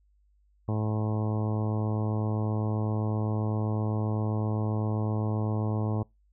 harmonic tone, 107.7 Hz, A2, 37 cents flat, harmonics 1 / 2 / 3 / 4 / 5 / 6 / 7 / 8 / 9 / 10, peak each -27 / -33 / -37 / -39 / -41 / -43 / -44 / -45 / -46 / -47 dBFS, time 0.68-6.03 s, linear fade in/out 5 ms, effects noise-tail reverb RT60 0.2 s tail -25 dB re dry + added 50 Hz sine -62 dBFS peak until 6.32 s

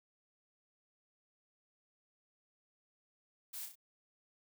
blue noise with echo, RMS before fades -45 dBFS, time 3.53-3.66 s, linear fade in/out 10 ms, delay 32 ms, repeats 3, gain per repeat -5 dB, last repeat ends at 3.756 s, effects none

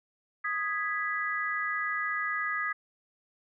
sine chord, G# minor, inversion second, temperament equal, 1244.5 / 1661.2 / 1975.5 Hz, D#6 / G#6 / B6, 0 / 0 / 0 cents, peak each -33 dBFS, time 0.44-2.73 s, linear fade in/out 10 ms, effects none

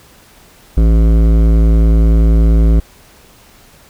triangle tone with hard clipping, 55.2 Hz, A1, 6 cents sharp, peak -8 dBFS, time 0.77-2.8 s, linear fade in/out 5 ms, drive 18 dB, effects pink hiss -44 dBFS RMS until 3.89 s

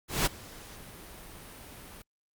pink noise with ADSR envelope, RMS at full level -25 dBFS, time 0.08-2.02 s, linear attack 180 ms, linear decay 18 ms, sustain -22 dB, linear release 4 ms, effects Opus 48 kbps

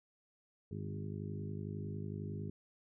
harmonic tone with a mistuned harmonic, 51 Hz, G#1, 31 cents flat, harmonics 2 / 3 / 4 / 5 / 6 / 7 / 8, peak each -43 / -44 / -46 / -53 / -54 / -52 / -51 dBFS, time 0.71-2.5 s, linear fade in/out 5 ms, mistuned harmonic 2, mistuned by -37 cents, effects none

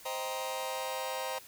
sawtooth chord, C minor seventh, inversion none, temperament just, 523.3 / 627.9 / 784.9 / 941.9 Hz, C5 / Eb5 / G5 / Bb5, 0 / +16 / +2 / +18 cents, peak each -34 / -38 / -37 / -35 dBFS, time 0.05-1.39 s, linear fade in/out 10 ms, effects white hiss -53 dBFS RMS until 1.47 s

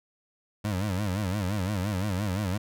25% pulse tone with vibrato, 98 Hz, G2, in tune, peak -23 dBFS, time 0.64-2.58 s, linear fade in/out 10 ms, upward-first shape sine, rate 5.8 Hz, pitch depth 160 cents each way, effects none

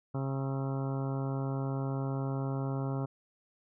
harmonic tone with a mistuned harmonic, 135.4 Hz, C#3, 40 cents flat, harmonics 1 / 2 / 3 / 4 / 5 / 6 / 7 / 8 / 9 / 10, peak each -32 / -38 / -42 / -44 / -46 / -48 / -49 / -50 / -51 / -52 dBFS, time 0.14-3.06 s, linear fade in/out 10 ms, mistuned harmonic 9, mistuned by +66 cents, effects none

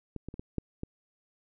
clicks, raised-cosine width 3 ms, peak -24 / -25 / -29 / -25 / -17 / -22 dBFS, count 6, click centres 0.163 / 0.286 / 0.341 / 0.395 / 0.583 / 0.834 s, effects none

